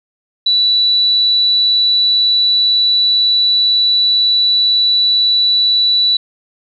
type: tone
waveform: sine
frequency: 3951 Hz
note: B7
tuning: in tune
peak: -9 dBFS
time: 0.46-6.17 s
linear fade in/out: 5 ms
effects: none